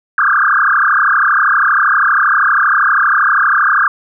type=tone with frequency modulation; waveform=sine; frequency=1396.9 Hz; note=F6; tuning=in tune; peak=-8 dBFS; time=0.18-3.88 s; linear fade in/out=2 ms; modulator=32.6 Hz; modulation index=7.7; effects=none